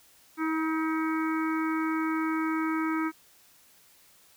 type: harmonic tone with a mistuned harmonic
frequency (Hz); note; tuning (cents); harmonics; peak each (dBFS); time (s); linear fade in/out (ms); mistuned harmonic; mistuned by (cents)
318.8; D#4; +42; 1 / 3 / 4 / 5 / 6 / 7; -27 / -37 / -34 / -39 / -44 / -39; 0.37-3.12; 50; 5; -19
effects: white hiss -59 dBFS RMS until 4.36 s